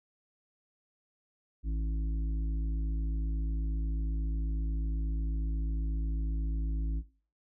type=harmonic tone; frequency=54.1 Hz; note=A1; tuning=29 cents flat; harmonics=1 / 3 / 5 / 6; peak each=-29 / -44 / -45 / -50 dBFS; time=1.63-7.03 s; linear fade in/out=50 ms; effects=noise-tail reverb RT60 0.4 s tail -17 dB re dry